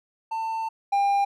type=tone pair in turn; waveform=triangle; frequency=895 / 800.1 Hz; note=A5 / G5; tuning=+29 / +35 cents; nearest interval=major second; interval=194 cents; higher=first; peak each=-24 / -17 dBFS; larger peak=second; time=0.31-0.69 / 0.92-1.25 s; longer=first; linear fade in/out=10 ms; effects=none